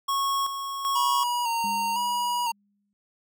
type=tone with tremolo; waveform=square; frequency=1100 Hz; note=C#6; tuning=14 cents flat; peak=-24 dBFS; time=0.08-1.24 s; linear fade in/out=10 ms; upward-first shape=square; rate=1.3 Hz; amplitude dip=55%
type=tone with vibrato; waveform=square; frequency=945 Hz; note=A#5; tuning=23 cents sharp; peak=-25 dBFS; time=0.95-2.52 s; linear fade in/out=10 ms; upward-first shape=square; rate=0.99 Hz; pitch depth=39 cents each way
type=tone with exponential decay; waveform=sine; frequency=202.3 Hz; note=G#3; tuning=45 cents flat; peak=-34 dBFS; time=1.64-2.93 s; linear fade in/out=0 ms; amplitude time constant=280 ms
effects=none